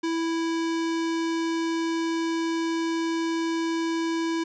square tone, 329.6 Hz, E4, in tune, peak -25 dBFS, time 0.03-4.44 s, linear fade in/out 10 ms, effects resampled to 16000 Hz + 10-bit

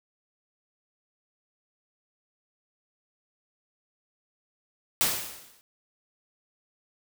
white noise with exponential decay, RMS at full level -22 dBFS, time 5.01-5.61 s, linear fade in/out 0 ms, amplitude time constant 130 ms, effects none

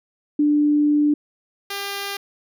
sine / 5% pulse tone pair in turn, 295.5 / 399.5 Hz, D4 / G4, +11 / +33 cents, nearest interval perfect fourth, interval 522 cents, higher second, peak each -14 / -15 dBFS, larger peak first, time 0.39-1.14 / 1.7-2.17 s, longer first, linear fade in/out 5 ms, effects none

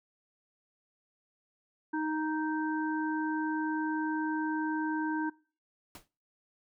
harmonic tone, 311.6 Hz, D#4, 3 cents sharp, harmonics 1 / 3 / 5, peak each -31 / -36 / -38 dBFS, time 1.93-5.3 s, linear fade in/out 10 ms
pink noise with exponential decay, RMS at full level -43 dBFS, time 5.95-6.08 s, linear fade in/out 2 ms, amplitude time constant 27 ms
effects noise-tail reverb RT60 0.4 s tail -24 dB re dry

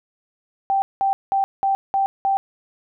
sine tone bursts, 782 Hz, G5, 4 cents flat, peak -16 dBFS, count 6, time 0.7-2.37 s, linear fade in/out 0 ms, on 120 ms, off 190 ms, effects none

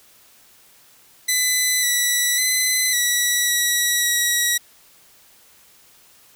10% pulse tone with pitch steps, 2005 / 1957 / 2021 / 1944 / 1930 / 1919 Hz, B6 / B6 / B6 / B6 / B6 / A#6, +26 / -16 / +39 / -28 / -40 / +50 cents, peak -8 dBFS, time 1.28-4.58 s, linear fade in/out 10 ms, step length 550 ms, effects white hiss -52 dBFS RMS until 6.35 s

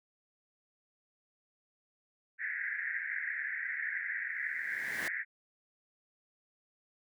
pink band-pass noise, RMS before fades -37 dBFS, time 2.38-5.25 s, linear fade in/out 50 ms, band 1600 to 2100 Hz, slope 96 dB/octave
pink noise with exponential growth, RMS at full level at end -39 dBFS, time 4.29-5.08 s, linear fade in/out 2 ms, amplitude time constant 170 ms
effects high-pass 200 Hz 12 dB/octave

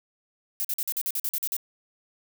violet noise bursts, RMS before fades -28 dBFS, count 11, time 0.6-1.566 s, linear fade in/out 0 ms, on 46 ms, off 46 ms, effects none

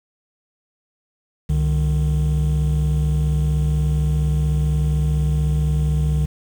triangle tone pair together, 67.4 / 151.64 Hz, C#2 / D#3, -48 / -44 cents, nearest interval octave + major second, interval 1404 cents, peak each -16 dBFS, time 1.49-6.26 s, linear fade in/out 10 ms, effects tanh soft clip ceiling -9 dBFS + 7-bit

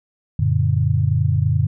sine chord, Gb augmented, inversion none, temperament just, 92.5 / 115.62 / 144.53 Hz, Gb2 / Bb2 / D3, 0 / -14 / -27 cents, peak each -19 dBFS, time 0.39-1.67 s, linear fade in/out 5 ms, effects none

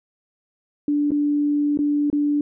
sine tone with dropouts, 292.2 Hz, D4, 9 cents flat, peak -17 dBFS, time 0.88-2.41 s, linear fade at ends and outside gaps 2 ms, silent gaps 1.107-1.117 / 1.774-1.789 / 2.101-2.128 s, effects none

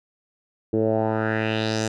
10% pulse tone with low-pass filter sweep, 110 Hz, A2, in tune, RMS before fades -23 dBFS, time 0.73-1.88 s, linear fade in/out 5 ms, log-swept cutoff 380 to 7300 Hz, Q 2.9, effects none

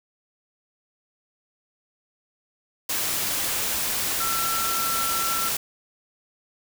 sine tone in noise, 1345 Hz, E6, 34 cents sharp, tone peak -27 dBFS, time 4.2-5.49 s, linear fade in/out 5 ms, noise white, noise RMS -26 dBFS, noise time 2.89-5.57 s, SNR -4 dB, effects none

